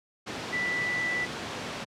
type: tone in noise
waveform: sine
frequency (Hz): 1975.5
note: B6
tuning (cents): 0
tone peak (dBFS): -27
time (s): 0.52-1.26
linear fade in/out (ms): 20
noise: pink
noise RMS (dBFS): -34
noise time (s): 0.26-1.85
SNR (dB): +4
effects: high-pass 150 Hz 12 dB/octave + low-pass 5000 Hz 12 dB/octave